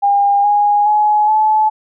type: tone with pitch steps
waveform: sine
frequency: 806 / 824.4 / 843.1 / 862.4 Hz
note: G5 / G#5 / G#5 / A5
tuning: +48 / -13 / +26 / -35 cents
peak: -9 dBFS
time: 0.02-1.7 s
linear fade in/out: 20 ms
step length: 420 ms
effects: none